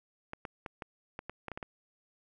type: clicks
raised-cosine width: 0.5 ms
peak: -24 dBFS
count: 10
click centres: 0.334 / 0.452 / 0.662 / 0.822 / 1.191 / 1.296 / 1.483 / 1.517 / 1.575 / 1.628 s
effects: none